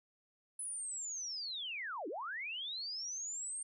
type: linear two-way sweep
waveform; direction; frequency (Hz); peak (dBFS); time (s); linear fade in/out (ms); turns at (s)
sine; down then up; 10210 to 279.2 to 8820; -39; 0.59-3.63; 5; 2.08
effects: none